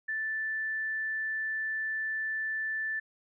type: tone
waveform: sine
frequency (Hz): 1760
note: A6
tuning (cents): 0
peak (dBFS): -30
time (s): 0.08-3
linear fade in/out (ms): 10
effects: none